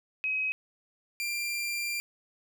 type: tone pair in turn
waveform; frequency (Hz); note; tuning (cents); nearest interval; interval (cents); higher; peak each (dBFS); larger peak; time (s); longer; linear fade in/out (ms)
sine / sawtooth; 2539 / 2377; D#7 / D7; +34 / +20; minor second; 114; first; -27; neither; 0.24-0.52 / 1.2-2; second; 0
effects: none